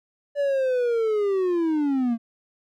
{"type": "linear sweep", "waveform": "triangle", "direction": "down", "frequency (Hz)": [580, 224.9], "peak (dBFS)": -18, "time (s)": [0.35, 2.18], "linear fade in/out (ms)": 50, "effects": []}